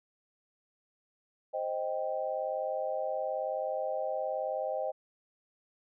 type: chord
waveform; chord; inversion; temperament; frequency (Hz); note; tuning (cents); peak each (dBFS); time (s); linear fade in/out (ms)
sine; C minor; none; equal; 523.3 / 622.3 / 784; C5 / Eb5 / G5; 0 / 0 / 0; -35 / -34 / -37; 1.53-4.92; 20
effects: none